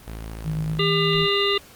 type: tone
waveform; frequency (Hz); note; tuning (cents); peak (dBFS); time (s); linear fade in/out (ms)
sawtooth; 55; A1; 0; -28; 0.07-0.8; 10
type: tone with pitch glide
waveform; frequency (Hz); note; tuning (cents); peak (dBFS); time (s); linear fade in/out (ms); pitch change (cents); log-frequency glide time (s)
sine; 155.56 to 159.66; D#3 to D#3; 0 to +45; -23; 0.43-1.28; 50; +45; 0.67-0.85
type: harmonic tone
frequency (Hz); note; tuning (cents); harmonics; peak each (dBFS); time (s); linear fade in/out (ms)
400.9; G4; +39; 1 / 3 / 5 / 7 / 9 / 10; -22 / -27 / -28 / -24 / -27 / -30; 0.79-1.58; 5
effects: pink hiss -47 dBFS RMS until 1.75 s + Opus 32 kbps